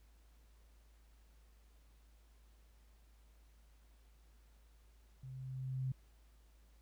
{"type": "tone with level ramp", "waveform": "sine", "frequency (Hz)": 130.81, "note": "C3", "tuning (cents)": 0, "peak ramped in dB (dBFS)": [-47, -34], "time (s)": [5.23, 5.92], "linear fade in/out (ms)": 5, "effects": ["added 54 Hz sine -62 dBFS peak until 6.81 s", "pink hiss -74 dBFS RMS until 6.81 s"]}